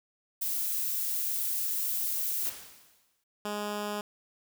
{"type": "noise", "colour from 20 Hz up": "violet", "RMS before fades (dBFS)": -31, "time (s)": [0.41, 2.5], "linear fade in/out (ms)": 10}
{"type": "noise with exponential decay", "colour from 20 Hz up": "white", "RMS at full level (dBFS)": -39, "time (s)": [2.45, 3.24], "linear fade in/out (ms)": 5, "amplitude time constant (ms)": 170}
{"type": "tone", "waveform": "10% pulse", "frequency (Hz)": 207.7, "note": "G#3", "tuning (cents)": 0, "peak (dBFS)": -24, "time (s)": [3.45, 4.01], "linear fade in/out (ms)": 2}
{"effects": []}